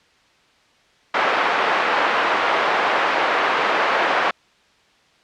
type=band-pass noise; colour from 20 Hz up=white; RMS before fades=-19 dBFS; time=1.14-4.31 s; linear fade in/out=5 ms; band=500 to 1500 Hz; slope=12 dB/octave; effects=white hiss -56 dBFS RMS until 5.23 s + low-pass 4000 Hz 12 dB/octave